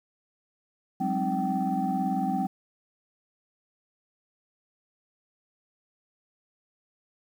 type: tone cluster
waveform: sine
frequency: 185.2 / 203 / 262.3 / 308.5 / 770 Hz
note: F#3 / G#3 / C4 / D#4 / G5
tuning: +2 / -39 / +4 / -15 / -31 cents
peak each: -30 / -31 / -30 / -36 / -28 dBFS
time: 1-2.47 s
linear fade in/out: 10 ms
effects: tanh soft clip ceiling -17 dBFS + 9-bit